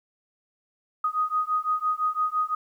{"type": "beating tone pair", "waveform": "sine", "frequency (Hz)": [1244.5, 1250.4], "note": ["D#6", "D#6"], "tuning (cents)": [0, 8], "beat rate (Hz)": 5.9, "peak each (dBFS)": -26, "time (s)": [1.04, 2.55], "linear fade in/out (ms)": 5, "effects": ["10-bit"]}